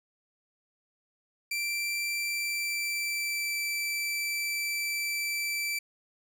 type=tone with pitch glide; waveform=sawtooth; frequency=2349 to 2329 Hz; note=D7 to D7; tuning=0 to -15 cents; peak=-26 dBFS; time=1.51-5.79 s; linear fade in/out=5 ms; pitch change=-15 cents; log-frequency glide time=2.14-3.57 s; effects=none